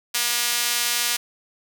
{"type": "tone with high-pass filter", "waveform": "sawtooth", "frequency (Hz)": 239.4, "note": "A#3", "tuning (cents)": 46, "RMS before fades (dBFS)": -23, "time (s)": [0.14, 1.17], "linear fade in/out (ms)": 10, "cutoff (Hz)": 2900, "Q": 0.55, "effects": []}